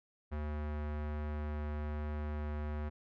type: tone with low-pass filter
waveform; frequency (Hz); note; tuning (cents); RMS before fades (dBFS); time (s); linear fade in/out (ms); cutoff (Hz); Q
square; 74.9; D2; +35; -38; 0.31-2.9; 20; 1700; 1
effects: none